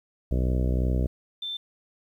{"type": "harmonic tone", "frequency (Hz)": 62.8, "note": "B1", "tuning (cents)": 30, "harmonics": [1, 2, 3, 4, 5, 6, 7, 8, 9, 10], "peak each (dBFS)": [-23, -29, -33, -35, -37, -39, -40, -41, -42, -43], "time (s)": [0.31, 1.07], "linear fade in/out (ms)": 5}
{"type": "tone", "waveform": "sine", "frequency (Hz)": 3553, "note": "A7", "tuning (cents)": 16, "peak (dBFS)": -30, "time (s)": [1.42, 1.57], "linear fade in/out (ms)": 5}
{"effects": ["10-bit"]}